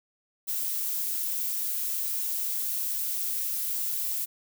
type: noise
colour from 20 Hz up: violet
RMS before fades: -30 dBFS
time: 0.47-4.26 s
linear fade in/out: 20 ms
effects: none